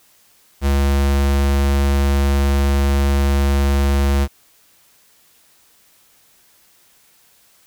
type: tone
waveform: square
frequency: 69.6 Hz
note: C#2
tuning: 8 cents sharp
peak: -14 dBFS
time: 0.61-4.28 s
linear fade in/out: 50 ms
effects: white hiss -54 dBFS RMS until 7.66 s